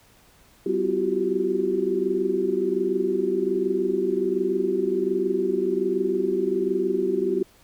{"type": "tone cluster", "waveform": "sine", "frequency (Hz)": [193.3, 255, 338.7, 364.3, 385.6], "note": ["G3", "C4", "E4", "F#4", "G4"], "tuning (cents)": [-24, -44, 47, -27, -28], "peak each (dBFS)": [-32, -32, -28, -26, -24], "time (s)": [0.66, 7.43], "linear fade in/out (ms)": 5, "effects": ["pink hiss -56 dBFS RMS until 7.63 s"]}